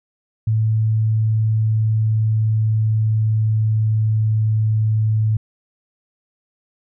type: tone with pitch glide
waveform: sine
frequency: 110 to 108.99 Hz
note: A2 to A2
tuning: 0 to -16 cents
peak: -14 dBFS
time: 0.47-5.37 s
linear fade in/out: 5 ms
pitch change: -16 cents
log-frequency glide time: 0.64-4.46 s
effects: none